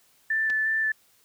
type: tone with vibrato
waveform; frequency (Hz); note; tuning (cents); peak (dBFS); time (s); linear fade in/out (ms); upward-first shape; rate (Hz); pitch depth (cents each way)
sine; 1760; A6; 0; -22; 0.3-0.92; 5; square; 2.8; 10
type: clicks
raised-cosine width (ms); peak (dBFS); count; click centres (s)
0.2; -23; 2; 0.499 / 0.503
effects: white hiss -62 dBFS RMS until 1.24 s